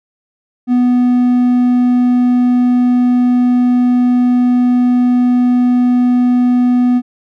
triangle tone, 246.9 Hz, B3, in tune, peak -6 dBFS, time 0.67-7.02 s, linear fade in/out 50 ms, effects none

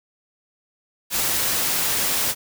white noise, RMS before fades -22 dBFS, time 1.1-2.35 s, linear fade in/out 50 ms, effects none

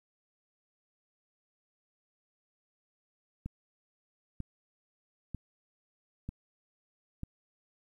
click train, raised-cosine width 5 ms, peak -25 dBFS, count 5, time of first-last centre 3.46-7.234 s, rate 1.06 Hz, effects 11-bit

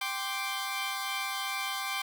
15% pulse chord, G suspended fourth, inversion none, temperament equal, 784 / 1046.5 / 1174.7 Hz, G5 / C6 / D6, 0 / 0 / 0 cents, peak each -30 dBFS, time 0.01-2.02 s, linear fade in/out 5 ms, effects none

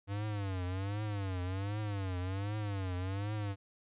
square tone with vibrato, 98 Hz, G2, in tune, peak -35 dBFS, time 0.07-3.56 s, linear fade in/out 50 ms, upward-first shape triangle, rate 1.3 Hz, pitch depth 170 cents each way, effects resampled to 8000 Hz

